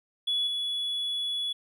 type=tone with level steps; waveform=triangle; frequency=3400 Hz; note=G#7; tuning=40 cents sharp; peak=-22 / -26 dBFS; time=0.27-1.53 s; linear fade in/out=10 ms; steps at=0.47 s; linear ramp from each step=2 ms; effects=tanh soft clip ceiling -21 dBFS